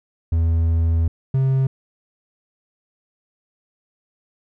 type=tone pair in turn; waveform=triangle; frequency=82.41 / 133.17 Hz; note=E2 / C3; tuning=0 / +31 cents; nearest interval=minor sixth; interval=831 cents; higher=second; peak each=-13 dBFS; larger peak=neither; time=0.32-1.08 / 1.34-1.67 s; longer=first; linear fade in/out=5 ms; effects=none